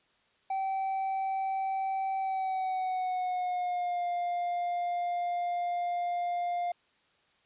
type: tone with pitch glide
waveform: triangle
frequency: 771 to 702.9 Hz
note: G5 to F5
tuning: -29 to +11 cents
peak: -27 dBFS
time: 0.5-6.72 s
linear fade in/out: 5 ms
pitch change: -160 cents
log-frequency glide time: 2.19-4.06 s
effects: white hiss -68 dBFS RMS until 7.45 s + resampled to 8000 Hz